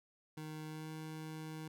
25% pulse tone with pitch glide, 155.2 to 157.09 Hz, D#3 to D#3, -4 to +17 cents, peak -40 dBFS, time 0.37-1.68 s, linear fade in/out 5 ms, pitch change +21 cents, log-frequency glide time 0.66-0.9 s, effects none

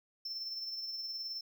triangle tone with tremolo, 5340 Hz, E8, 22 cents sharp, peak -35 dBFS, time 0.25-1.41 s, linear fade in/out 5 ms, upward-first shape triangle, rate 19 Hz, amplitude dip 45%, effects none

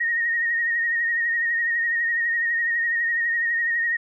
sine tone with vibrato, 1864.7 Hz, A#6, in tune, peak -20 dBFS, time 0-3.97 s, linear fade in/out 10 ms, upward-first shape triangle, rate 12 Hz, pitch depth 45 cents each way, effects none

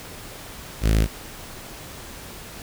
sawtooth tone with notch filter, 54 Hz, A1, 32 cents flat, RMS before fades -18 dBFS, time 0.81-1.08 s, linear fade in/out 50 ms, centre 930 Hz, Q 0.92, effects pink hiss -39 dBFS RMS until 2.62 s

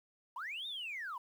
sine linear two-way sweep, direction up then down, 891 to 3729 to 928 Hz, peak -38 dBFS, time 0.36-1.18 s, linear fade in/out 5 ms, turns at 0.67 s, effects tanh soft clip ceiling -36 dBFS + 11-bit

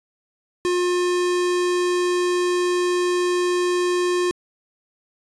square tone, 356.7 Hz, F4, 37 cents sharp, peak -19 dBFS, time 0.65-4.31 s, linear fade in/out 0 ms, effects resampled to 22050 Hz

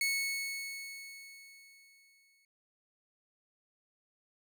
sawtooth tone with exponential decay, 2204 Hz, C#7, 11 cents flat, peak -25 dBFS, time 0.01-2.45 s, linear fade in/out 2 ms, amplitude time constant 530 ms, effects none

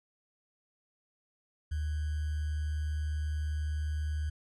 sine tone with sample-and-hold, 75.9 Hz, D#2, 42 cents flat, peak -30 dBFS, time 1.71-4.3 s, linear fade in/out 10 ms, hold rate 1575 Hz, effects resampled to 24000 Hz

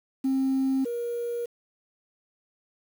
sine tone pair in turn, 266.4 / 474.7 Hz, C4 / A#4, +31 / +31 cents, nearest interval minor seventh, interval 1000 cents, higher second, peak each -20 / -27 dBFS, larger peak first, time 0.24-0.85 / 0.85-1.46 s, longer neither, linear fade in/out 10 ms, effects tanh soft clip ceiling -20 dBFS + 8-bit

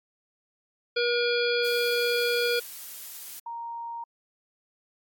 harmonic tone, 479.2 Hz, A#4, 48 cents sharp, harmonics 1 / 3 / 5 / 7 / 9 / 10, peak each -25 / -30 / -32 / -33 / -35 / -35 dBFS, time 0.96-2.6 s, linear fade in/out 10 ms
blue noise, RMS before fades -40 dBFS, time 1.64-3.4 s, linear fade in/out 10 ms
sine tone, 932.3 Hz, A#5, in tune, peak -33 dBFS, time 3.46-4.04 s, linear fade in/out 5 ms
effects AAC 64 kbps

